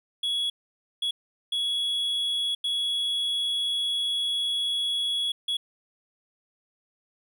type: tone bursts at uneven times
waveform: triangle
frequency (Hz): 3359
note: G#7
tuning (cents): +19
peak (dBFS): -23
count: 5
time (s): 0.23-0.5 / 1.02-1.11 / 1.52-2.55 / 2.64-5.32 / 5.48-5.57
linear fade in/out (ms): 5
effects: none